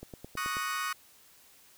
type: click train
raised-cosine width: 2 ms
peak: -29 dBFS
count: 6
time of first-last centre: 0.03-0.569 s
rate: 9.28 Hz
type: chord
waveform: 35% pulse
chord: D# minor seventh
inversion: third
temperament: equal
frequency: 1108.7 / 1244.5 / 1480 / 1864.7 Hz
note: C#6 / D#6 / F#6 / A#6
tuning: 0 / 0 / 0 / 0 cents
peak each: -35 / -34 / -36 / -38 dBFS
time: 0.37-0.93 s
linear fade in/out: 5 ms
effects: white hiss -59 dBFS RMS until 1.77 s